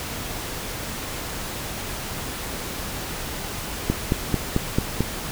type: click train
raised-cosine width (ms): 3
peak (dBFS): -6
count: 6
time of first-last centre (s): 3.9-5.006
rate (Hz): 4.52
effects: pink hiss -31 dBFS RMS until 5.31 s